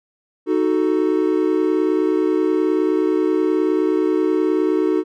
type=chord; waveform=triangle; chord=D# diminished; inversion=none; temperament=equal; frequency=311.1 / 370 / 440 Hz; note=D#4 / F#4 / A4; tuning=0 / 0 / 0 cents; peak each=-17 / -17 / -20 dBFS; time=0.46-5.04 s; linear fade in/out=50 ms; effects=none